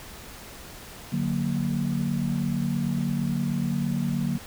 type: chord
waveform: sine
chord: D augmented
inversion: none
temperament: equal with one note detuned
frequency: 146.83 / 183.93 / 233.1 Hz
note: D3 / F#3 / A#3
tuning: 0 / -10 / 0 cents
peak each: -28 dBFS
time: 1.12-4.38 s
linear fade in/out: 10 ms
effects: pink hiss -43 dBFS RMS until 4.46 s